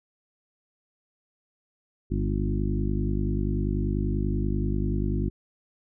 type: harmonic tone with a mistuned harmonic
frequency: 50.3 Hz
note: G1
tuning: 45 cents sharp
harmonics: 1 / 2 / 3 / 4 / 5 / 6 / 7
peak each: -27 / -30 / -32 / -33 / -34 / -35 / -35 dBFS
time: 2.1-5.3 s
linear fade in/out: 20 ms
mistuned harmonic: 4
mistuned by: +32 cents
effects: none